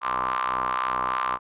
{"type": "ring-modulated tone", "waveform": "sawtooth", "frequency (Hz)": 63.5, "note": "B1", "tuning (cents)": 49, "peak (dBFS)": -17, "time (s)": [0.01, 1.39], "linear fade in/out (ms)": 50, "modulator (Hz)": 1110, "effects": ["resampled to 8000 Hz"]}